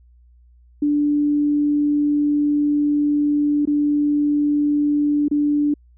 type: tone with dropouts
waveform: sine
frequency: 293.1 Hz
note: D4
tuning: 3 cents flat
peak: -15 dBFS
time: 0.82-5.74 s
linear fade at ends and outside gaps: 5 ms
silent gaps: 3.654-3.673 / 5.283-5.312 s
effects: added 60 Hz sine -48 dBFS peak until 5.97 s